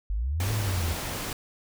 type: exponential two-way sweep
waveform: sine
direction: up then down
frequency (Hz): 46.25 to 110.9 to 78.7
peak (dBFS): -25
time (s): 0.1-0.93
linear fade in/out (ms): 0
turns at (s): 0.52
type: noise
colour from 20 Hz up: pink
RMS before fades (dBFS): -33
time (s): 0.4-1.33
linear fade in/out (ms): 2
effects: none